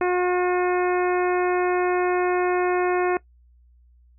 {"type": "harmonic tone", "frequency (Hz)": 360, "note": "F#4", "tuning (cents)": -47, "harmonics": [1, 2, 3, 4, 5, 6, 7], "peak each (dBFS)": [-20, -26, -30, -32, -34, -36, -37], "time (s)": [0.01, 3.17], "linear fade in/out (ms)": 2, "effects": ["noise-tail reverb RT60 0.1 s tail -20 dB re dry", "added 60 Hz sine -52 dBFS peak until 4.18 s"]}